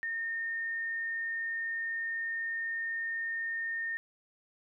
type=tone; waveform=sine; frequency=1828 Hz; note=A#6; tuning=34 cents flat; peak=-32 dBFS; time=0.03-3.97 s; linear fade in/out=0 ms; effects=none